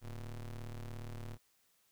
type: ring-modulated tone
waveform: square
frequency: 61.9 Hz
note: B1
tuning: 5 cents sharp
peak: -40 dBFS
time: 0.01-1.38 s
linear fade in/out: 50 ms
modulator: 43.3 Hz
effects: white hiss -73 dBFS RMS until 1.91 s